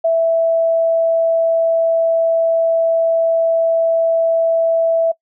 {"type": "tone", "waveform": "sine", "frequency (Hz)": 659.3, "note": "E5", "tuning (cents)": 0, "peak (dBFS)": -11, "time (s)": [0.04, 5.12], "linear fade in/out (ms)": 10, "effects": ["noise-tail reverb RT60 0.1 s tail -23 dB re dry"]}